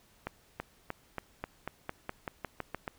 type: accelerating click train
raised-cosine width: 0.5 ms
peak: -20 dBFS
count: 13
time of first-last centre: 0.27-2.878 s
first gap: 330 ms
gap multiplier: 0.92
effects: pink hiss -64 dBFS RMS until 2.98 s